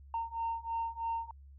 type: beating tone pair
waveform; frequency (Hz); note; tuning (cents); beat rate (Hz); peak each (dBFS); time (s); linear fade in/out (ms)
sine; 915 / 918.1; A#5 / A#5; -32 / -27; 3.1; -36 / -35; 0.14-1.31; 2
effects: tanh soft clip ceiling -28 dBFS + added 69 Hz sine -51 dBFS peak until 1.58 s